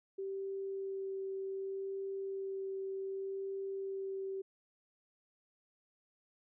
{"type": "tone with vibrato", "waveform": "sine", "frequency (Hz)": 388, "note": "G4", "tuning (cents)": -18, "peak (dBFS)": -37, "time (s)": [0.18, 4.42], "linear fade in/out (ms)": 10, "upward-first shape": "sine", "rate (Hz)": 0.66, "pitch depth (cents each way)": 8, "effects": []}